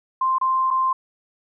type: tone with dropouts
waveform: sine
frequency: 1046.5 Hz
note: C6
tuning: in tune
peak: -17 dBFS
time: 0.21-0.93 s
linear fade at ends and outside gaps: 5 ms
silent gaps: 0.384-0.412 / 0.705-0.709 s
effects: none